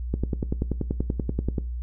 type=click train; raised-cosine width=3 ms; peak=-12 dBFS; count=16; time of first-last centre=0.14-1.582 s; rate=10.4 Hz; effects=noise-tail reverb RT60 0.3 s tail -19 dB re dry + added 60 Hz sine -28 dBFS peak until 1.82 s